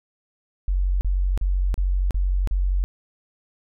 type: tone bursts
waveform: sine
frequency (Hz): 46.24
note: F#1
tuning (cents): 0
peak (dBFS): -18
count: 6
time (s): 0.68-2.84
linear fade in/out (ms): 0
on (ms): 330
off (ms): 36
effects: none